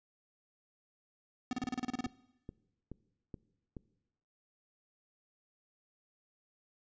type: tone bursts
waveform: square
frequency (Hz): 250.9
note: B3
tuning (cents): +28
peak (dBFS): -33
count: 11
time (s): 1.51-2.061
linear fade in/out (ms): 2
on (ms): 21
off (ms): 32
type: click train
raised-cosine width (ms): 3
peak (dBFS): -31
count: 6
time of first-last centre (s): 1.64-3.768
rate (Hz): 2.35
effects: noise-tail reverb RT60 1.0 s tail -21 dB re dry + resampled to 16000 Hz